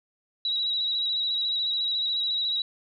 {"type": "tone with vibrato", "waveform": "sine", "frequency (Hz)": 3873, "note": "B7", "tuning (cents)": -35, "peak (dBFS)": -24, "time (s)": [0.45, 2.62], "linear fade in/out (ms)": 2, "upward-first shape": "square", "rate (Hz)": 14, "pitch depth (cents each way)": 24, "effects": []}